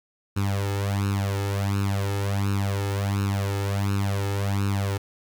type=tone with flanger; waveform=sawtooth; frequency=99.5 Hz; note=G2; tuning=26 cents sharp; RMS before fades=-25 dBFS; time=0.36-4.98 s; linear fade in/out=10 ms; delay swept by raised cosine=0.74 to 2.34 ms; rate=1.4 Hz; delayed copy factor=+0.85; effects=10-bit